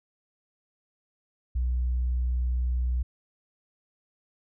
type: tone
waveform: sine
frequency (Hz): 61.74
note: B1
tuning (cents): 0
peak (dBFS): -22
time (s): 1.55-3.03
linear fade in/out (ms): 10
effects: tanh soft clip ceiling -21 dBFS